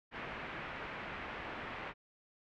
white low-pass noise, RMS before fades -44 dBFS, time 0.11-1.94 s, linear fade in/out 50 ms, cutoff 2300 Hz, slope 24 dB/octave, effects none

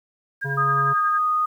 sine tone with tremolo, 1614 Hz, G#6, 50 cents flat, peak -23 dBFS, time 0.41-1.19 s, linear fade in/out 20 ms, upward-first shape sine, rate 11 Hz, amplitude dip 75%
harmonic tone, 138.59 Hz, C#3, in tune, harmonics 1 / 3 / 5 / 7, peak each -26 / -33 / -38 / -38 dBFS, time 0.44-0.94 s, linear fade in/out 20 ms
sine tone, 1238 Hz, D#6, 9 cents flat, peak -18 dBFS, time 0.57-1.46 s, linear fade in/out 10 ms
effects 9-bit

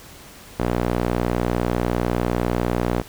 sawtooth tone with band-pass filter, 60 Hz, B1, 49 cents flat, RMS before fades -22 dBFS, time 0.59-3.02 s, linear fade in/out 10 ms, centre 490 Hz, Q 0.56, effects pink hiss -43 dBFS RMS until 3.08 s

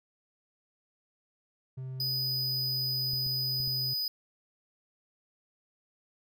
triangle tone with pitch glide, 130.3 to 128.65 Hz, C3 to C3, -7 to -29 cents, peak -34 dBFS, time 1.77-3.94 s, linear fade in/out 10 ms, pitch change -22 cents, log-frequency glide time 1.94-2.41 s
square tone, 4978 Hz, D#8, in tune, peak -30 dBFS, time 2-4.08 s, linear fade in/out 2 ms
clicks, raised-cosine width 5 ms, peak -34 dBFS, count 4, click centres 3.134 / 3.265 / 3.602 / 3.677 s
effects none

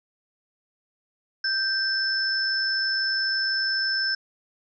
sine tone pair together, 1568 / 5274 Hz, G6 / E8, 0 / 0 cents, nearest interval octave + major sixth, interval 2100 cents, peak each -25 dBFS, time 1.44-4.15 s, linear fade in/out 5 ms, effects none

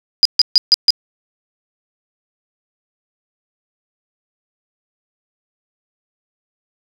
sine tone bursts, 4907 Hz, D#8, 25 cents flat, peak -5 dBFS, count 5, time 0.23-0.905 s, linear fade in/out 0 ms, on 23 ms, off 140 ms, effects none

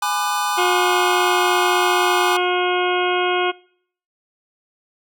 square chord, G# half-diminished seventh, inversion none, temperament just, 830.6 / 996.7 / 1196.1 / 1495.1 Hz, G#5 / B5 / D6 / F#6, 0 / +16 / +31 / +18 cents, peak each -24 / -26 / -24 / -29 dBFS, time 0.02-2.37 s, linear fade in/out 5 ms
harmonic tone, 360.1 Hz, F#4, 47 cents flat, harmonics 1 / 2 / 3 / 4 / 6 / 7 / 8 / 9, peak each -20 / -23 / -25 / -26 / -28 / -28 / -29 / -30 dBFS, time 0.57-3.52 s, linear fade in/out 20 ms
effects noise-tail reverb RT60 0.6 s tail -24 dB re dry

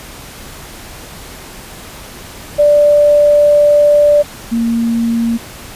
sine tone pair in turn, 587.3 / 231.5 Hz, D5 / A#3, 0 / -12 cents, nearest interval octave + major third, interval 1612 cents, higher first, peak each -5 / -11 dBFS, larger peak first, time 2.58-4.23 / 4.51-5.38 s, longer first, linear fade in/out 20 ms, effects pink hiss -32 dBFS RMS until 5.75 s + resampled to 32000 Hz

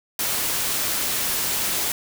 white noise, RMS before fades -24 dBFS, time 0.19-1.92 s, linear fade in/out 2 ms, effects none

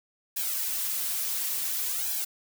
blue noise with flanger, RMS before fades -30 dBFS, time 0.36-2.25 s, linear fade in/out 10 ms, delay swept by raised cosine 1.2 to 6.2 ms, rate 0.57 Hz, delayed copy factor +0.85, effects none

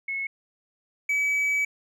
sine / triangle tone pair in turn, 2188 / 2285 Hz, C#7 / D7, -23 / -48 cents, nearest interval minor second, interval 75 cents, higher second, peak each -27 / -20 dBFS, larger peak second, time 0.08-0.27 / 1.09-1.65 s, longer second, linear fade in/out 5 ms, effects none

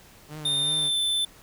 sawtooth tone with vibrato, 146.83 Hz, D3, in tune, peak -32 dBFS, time 0.28-0.91 s, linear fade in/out 50 ms, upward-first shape triangle, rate 2.6 Hz, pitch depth 100 cents each way
square tone with pitch glide, 3625 to 3532 Hz, A#7 to A7, -49 to +6 cents, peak -23 dBFS, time 0.45-1.25 s, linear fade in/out 5 ms, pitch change -45 cents, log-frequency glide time 0.58-0.98 s
effects pink hiss -52 dBFS RMS until 1.42 s

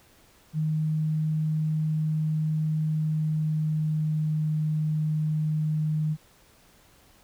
sine tone with pitch glide, 155.56 to 154.31 Hz, D#3 to D#3, 0 to -14 cents, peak -23 dBFS, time 0.53-6.17 s, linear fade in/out 50 ms, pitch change -14 cents, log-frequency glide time 2.79-4.54 s, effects pink hiss -58 dBFS RMS until 7.23 s

